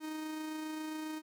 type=tone with amplitude modulation; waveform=45% pulse; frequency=311.1 Hz; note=D#4; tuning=in tune; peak=-37 dBFS; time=0-1.22 s; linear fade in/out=50 ms; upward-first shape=sine; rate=27.4 Hz; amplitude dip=25%; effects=none